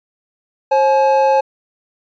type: tone pair together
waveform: triangle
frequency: 536 / 850.8 Hz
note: C5 / G#5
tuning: +42 / +42 cents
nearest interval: minor sixth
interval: 800 cents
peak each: -11 dBFS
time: 0.71-1.41 s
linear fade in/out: 10 ms
effects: resampled to 16000 Hz